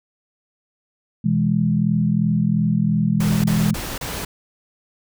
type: chord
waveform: sine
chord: E major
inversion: second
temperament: equal with one note detuned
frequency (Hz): 125.12 / 164.81 / 207.7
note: B2 / E3 / G#3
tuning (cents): +23 / 0 / 0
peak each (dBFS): -23 / -19 / -19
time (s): 1.24-3.74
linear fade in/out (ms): 10
type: noise bursts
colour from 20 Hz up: pink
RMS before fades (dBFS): -28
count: 4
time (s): 3.2-4.25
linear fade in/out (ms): 5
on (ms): 240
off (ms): 30
effects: none